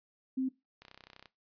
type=tone; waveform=sine; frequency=261.6 Hz; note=C4; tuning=in tune; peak=-29 dBFS; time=0.37-0.49 s; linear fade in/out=10 ms
type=click train; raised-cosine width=0.2 ms; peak=-33 dBFS; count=15; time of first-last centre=0.82-1.257 s; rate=32 Hz
effects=noise-tail reverb RT60 0.2 s tail -18 dB re dry + resampled to 11025 Hz

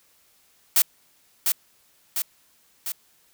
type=noise with echo; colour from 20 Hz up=blue; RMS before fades=-17 dBFS; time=0.76-0.82 s; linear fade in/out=2 ms; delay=700 ms; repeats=3; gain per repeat=-4 dB; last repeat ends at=2.92 s; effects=white hiss -61 dBFS RMS until 3.33 s

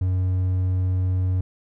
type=tone; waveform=triangle; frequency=92.3 Hz; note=F#2; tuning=4 cents flat; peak=-17 dBFS; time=0.01-1.41 s; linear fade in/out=5 ms; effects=none

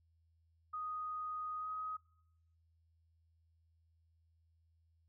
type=tone with pitch glide; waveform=sine; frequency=1244.5 to 1259.7 Hz; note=D#6 to D#6; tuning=0 to +21 cents; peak=-39 dBFS; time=0.73-1.97 s; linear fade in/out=10 ms; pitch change=+21 cents; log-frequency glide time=1.58-1.69 s; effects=noise-tail reverb RT60 0.9 s tail -23 dB re dry + added 82 Hz sine -70 dBFS peak until 5.08 s

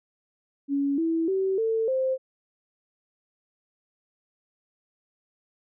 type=tone with pitch steps; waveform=sine; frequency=280.4 / 327.7 / 383 / 447.7 / 523.2 Hz; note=C#4 / E4 / G4 / A4 / C5; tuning=+20 / -10 / -40 / +30 / 0 cents; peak=-22 dBFS; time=0.68-2.18 s; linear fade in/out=50 ms; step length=300 ms; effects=none

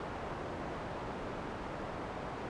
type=low-pass noise; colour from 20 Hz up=white; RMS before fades=-41 dBFS; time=0-2.49 s; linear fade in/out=2 ms; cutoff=870 Hz; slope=12 dB/octave; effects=resampled to 22050 Hz

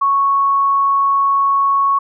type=tone; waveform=sine; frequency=1107 Hz; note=C#6; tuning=3 cents flat; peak=-11 dBFS; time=0.01-1.99 s; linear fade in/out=10 ms; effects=none

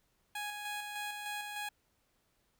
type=tone with tremolo; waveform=15% pulse; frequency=830.6 Hz; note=G#5; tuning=in tune; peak=-31 dBFS; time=0.35-1.69 s; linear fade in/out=5 ms; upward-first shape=square; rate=3.3 Hz; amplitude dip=35%; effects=pink hiss -75 dBFS RMS until 2.59 s

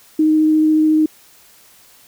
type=tone with vibrato; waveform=sine; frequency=310.8 Hz; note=D#4; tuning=2 cents flat; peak=-10 dBFS; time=0.19-1.06 s; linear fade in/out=5 ms; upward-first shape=sine; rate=14 Hz; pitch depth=8 cents each way; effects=white hiss -48 dBFS RMS until 2.07 s

